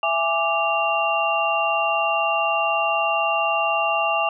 sine tone cluster, 667 / 827 / 1174 / 2772 Hz, E5 / G#5 / D6 / F7, +20 / -8 / -1 / -14 cents, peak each -24 dBFS, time 0.03-4.29 s, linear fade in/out 2 ms, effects none

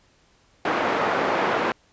pink band-pass noise, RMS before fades -23 dBFS, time 0.65-1.72 s, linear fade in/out 2 ms, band 380 to 1600 Hz, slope 12 dB/octave, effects pink hiss -60 dBFS RMS until 1.92 s + resampled to 16000 Hz

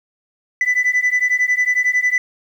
sine beating tone pair, 1987 / 1998 Hz, B6 / B6, +10 / +20 cents, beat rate 11 Hz, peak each -15 dBFS, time 0.61-2.18 s, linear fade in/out 2 ms, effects tanh soft clip ceiling -11 dBFS + 8-bit

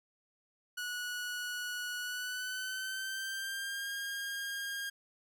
sawtooth tone with pitch glide, 1466 to 1617.3 Hz, F#6 to G#6, -16 to -46 cents, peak -33 dBFS, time 0.77-4.9 s, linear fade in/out 10 ms, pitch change +170 cents, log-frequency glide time 2-3.9 s, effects none

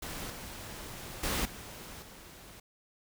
pink noise with level steps, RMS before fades -40 / -44 / -32 / -46 / -51 dBFS, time 0.02-2.6 s, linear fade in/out 5 ms, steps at 0.3 / 1.23 / 1.45 / 2.02 s, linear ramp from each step 5 ms, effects none

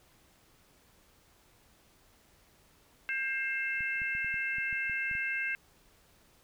harmonic tone, 531 Hz, C5, 25 cents sharp, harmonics 3 / 4 / 5, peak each -34 / -35 / -36 dBFS, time 3.09-5.55 s, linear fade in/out 0 ms
clicks, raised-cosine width 5 ms, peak -37 dBFS, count 10, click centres 3.807 / 4.018 / 4.151 / 4.246 / 4.342 / 4.584 / 4.728 / 4.897 / 5.113 / 5.152 s
effects pink hiss -64 dBFS RMS until 6.43 s

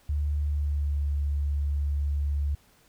sine tone with pitch glide, 73.42 to 71.91 Hz, D2 to D2, 0 to -36 cents, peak -24 dBFS, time 0.09-2.55 s, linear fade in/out 5 ms, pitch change -36 cents, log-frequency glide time 0.44-1.05 s, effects pink hiss -61 dBFS RMS until 2.88 s

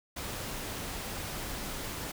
pink noise, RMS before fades -38 dBFS, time 0.16-2.12 s, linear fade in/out 10 ms, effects none

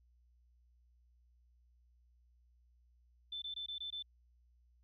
sine tone bursts, 3530 Hz, A7, 5 cents sharp, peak -40 dBFS, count 6, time 3.32-4.025 s, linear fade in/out 5 ms, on 100 ms, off 21 ms, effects added 60 Hz sine -66 dBFS peak until 4.83 s

